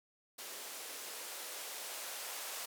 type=noise with band-pass filter sweep; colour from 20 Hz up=violet; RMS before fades=-45 dBFS; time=0.38-2.66 s; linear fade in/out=10 ms; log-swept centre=380 to 590 Hz; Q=1.4; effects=none